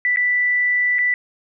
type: tone with dropouts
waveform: sine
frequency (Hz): 1975.5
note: B6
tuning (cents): 0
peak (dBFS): -15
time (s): 0.05-1.14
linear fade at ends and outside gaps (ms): 1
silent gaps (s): 0.161-0.171 / 0.985-0.989
effects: none

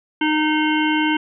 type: harmonic tone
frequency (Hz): 307.7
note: D#4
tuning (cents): -19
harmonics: 1 / 3 / 5 / 7 / 9 / 10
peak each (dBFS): -18 / -23 / -25 / -26 / -28 / -28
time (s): 0.21-1.17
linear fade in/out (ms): 5
effects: none

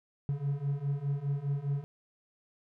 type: beating tone pair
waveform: triangle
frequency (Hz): 138.59 / 143.49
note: C#3 / D3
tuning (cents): 0 / -40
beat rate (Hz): 4.9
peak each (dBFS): -32 / -30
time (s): 0.29-1.84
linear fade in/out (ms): 0
effects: none

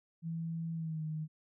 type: tone with pitch glide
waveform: sine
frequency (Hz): 164.7 to 155.73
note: E3 to D#3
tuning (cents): -1 to +2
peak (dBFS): -35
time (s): 0.22-1.28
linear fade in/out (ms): 50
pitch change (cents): -97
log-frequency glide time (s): 0.74-1.03
effects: none

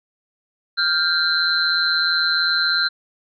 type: tone cluster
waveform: sine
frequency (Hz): 1399 / 1576 / 4012 / 4175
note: F6 / G6 / B7 / C8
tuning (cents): +3 / +9 / +26 / -5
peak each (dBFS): -22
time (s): 0.77-2.89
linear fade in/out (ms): 20
effects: none

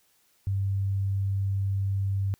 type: tone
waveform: sine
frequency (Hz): 98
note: G2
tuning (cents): 0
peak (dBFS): -24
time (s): 0.47-2.34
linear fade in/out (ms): 0
effects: white hiss -66 dBFS RMS until 2.39 s

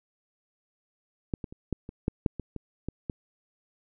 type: clicks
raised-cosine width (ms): 3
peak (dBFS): -15 / -22 / -30 / -15 / -26 / -12 / -10 / -21 / -23 / -19 / -18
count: 11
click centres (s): 1.338 / 1.442 / 1.525 / 1.727 / 1.891 / 2.081 / 2.262 / 2.397 / 2.563 / 2.886 / 3.098
effects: none

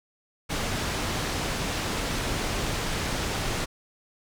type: low-pass noise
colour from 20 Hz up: pink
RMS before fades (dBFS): -29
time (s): 0.49-3.66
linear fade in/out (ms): 20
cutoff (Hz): 7400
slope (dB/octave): 12
effects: none

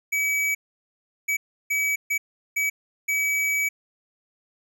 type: tone bursts at uneven times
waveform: square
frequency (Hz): 2282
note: C#7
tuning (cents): +50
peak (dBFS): -22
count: 6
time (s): 0.12-0.55 / 1.28-1.37 / 1.7-1.96 / 2.1-2.18 / 2.56-2.7 / 3.08-3.69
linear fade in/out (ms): 10
effects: none

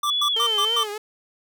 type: tone bursts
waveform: square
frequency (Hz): 1174.7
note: D6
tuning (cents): 0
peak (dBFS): -22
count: 5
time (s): 0.03-0.835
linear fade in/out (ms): 5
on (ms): 73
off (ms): 110
type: tone with pitch glide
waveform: sine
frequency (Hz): 3413 to 3094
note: G#7 to G7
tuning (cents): +47 to -23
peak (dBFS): -20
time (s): 0.05-0.86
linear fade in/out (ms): 50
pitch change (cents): -170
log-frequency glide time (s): 0.32-0.38
type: tone with vibrato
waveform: sawtooth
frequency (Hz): 440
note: A4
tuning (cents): 0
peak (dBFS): -25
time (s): 0.36-0.98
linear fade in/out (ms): 5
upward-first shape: triangle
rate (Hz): 3.2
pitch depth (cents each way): 140
effects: none

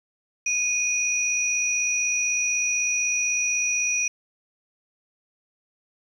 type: tone pair together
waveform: sine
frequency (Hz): 2475 / 5822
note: D#7 / F#8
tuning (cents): -10 / -29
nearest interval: octave + minor third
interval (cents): 1481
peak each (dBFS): -24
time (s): 0.46-4.08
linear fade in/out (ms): 5
effects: 9-bit

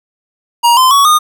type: tone with pitch steps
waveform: square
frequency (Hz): 946 / 1031.6 / 1125 / 1226.8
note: A#5 / C6 / C#6 / D#6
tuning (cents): +25 / -25 / +25 / -25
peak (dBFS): -6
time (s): 0.63-1.19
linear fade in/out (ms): 20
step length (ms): 140
effects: none

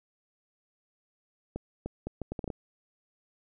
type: accelerating click train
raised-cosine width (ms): 2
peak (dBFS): -21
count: 9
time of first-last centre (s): 1.56-2.502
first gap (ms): 300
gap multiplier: 0.7
effects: none

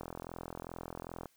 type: click train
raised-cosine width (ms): 1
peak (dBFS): -27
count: 54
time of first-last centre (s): 0.01-1.257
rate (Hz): 42.5
effects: white hiss -70 dBFS RMS until 1.36 s

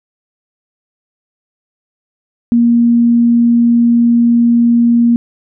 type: tone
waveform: sine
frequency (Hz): 235.8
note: A#3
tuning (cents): +20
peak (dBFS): -6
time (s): 2.52-5.16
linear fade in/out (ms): 0
effects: none

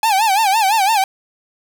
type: tone with vibrato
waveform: 45% pulse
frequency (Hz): 830.6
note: G#5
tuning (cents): 0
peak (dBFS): -12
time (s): 0.03-1.04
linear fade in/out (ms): 2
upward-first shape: sine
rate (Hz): 5.9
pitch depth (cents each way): 160
effects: none

